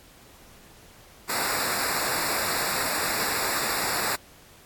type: noise with comb filter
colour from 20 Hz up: pink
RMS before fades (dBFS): -27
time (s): 1.29-4.16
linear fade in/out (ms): 10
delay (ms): 0.32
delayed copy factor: -0.95
effects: pink hiss -52 dBFS RMS until 4.65 s + AAC 64 kbps